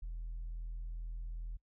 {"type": "tone", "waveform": "sine", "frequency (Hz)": 41.2, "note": "E1", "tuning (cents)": 0, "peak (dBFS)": -37, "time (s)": [0.02, 1.57], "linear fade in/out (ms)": 10, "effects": ["noise-tail reverb RT60 0.1 s tail -25 dB re dry", "tanh soft clip ceiling -37 dBFS"]}